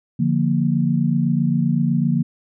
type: chord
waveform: sine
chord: Bb major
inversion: first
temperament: equal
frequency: 146.83 / 174.61 / 233.1 Hz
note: D3 / F3 / Bb3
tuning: 0 / 0 / 0 cents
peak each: -20 dBFS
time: 0.19-2.23 s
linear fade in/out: 10 ms
effects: none